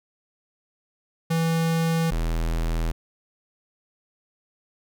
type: tone pair in turn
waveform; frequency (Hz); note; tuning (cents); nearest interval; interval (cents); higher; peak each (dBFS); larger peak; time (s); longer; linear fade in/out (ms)
square; 164.3 / 41.08; E3 / E1; -5 / -5; 2 octaves; 2400; first; -21 / -23; first; 1.3-2.11 / 2.11-2.92; neither; 10
effects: none